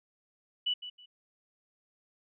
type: tone with echo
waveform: sine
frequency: 2960 Hz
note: F#7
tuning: in tune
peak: -27 dBFS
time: 0.66-0.74 s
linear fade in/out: 10 ms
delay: 160 ms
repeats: 2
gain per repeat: -12 dB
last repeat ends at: 1.06 s
effects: none